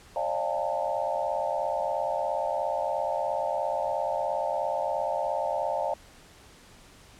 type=tone cluster; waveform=sine; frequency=546 / 603 / 692 / 816 / 899 Hz; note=C#5 / D5 / F5 / G#5 / A5; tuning=-26 / +46 / -16 / -31 / +37 cents; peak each=-33 / -31 / -32 / -34 / -33 dBFS; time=0.16-5.94 s; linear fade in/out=2 ms; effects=pink hiss -53 dBFS RMS until 7.19 s + low-pass 10000 Hz 12 dB/octave